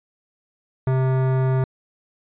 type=tone with hard clipping; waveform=sine; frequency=130.81 Hz; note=C3; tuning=in tune; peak=-19 dBFS; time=0.87-1.64 s; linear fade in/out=2 ms; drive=17 dB; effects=resampled to 8000 Hz